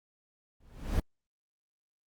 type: noise with exponential growth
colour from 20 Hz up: brown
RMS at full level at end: -24 dBFS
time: 0.6-1 s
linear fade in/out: 5 ms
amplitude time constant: 85 ms
effects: Opus 48 kbps